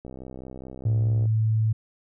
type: click train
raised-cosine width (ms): 2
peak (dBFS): -26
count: 79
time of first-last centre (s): 0.05-1.256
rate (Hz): 64.7
type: tone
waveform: sine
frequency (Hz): 110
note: A2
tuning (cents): 0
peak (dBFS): -19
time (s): 0.85-1.73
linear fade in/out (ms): 10
effects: none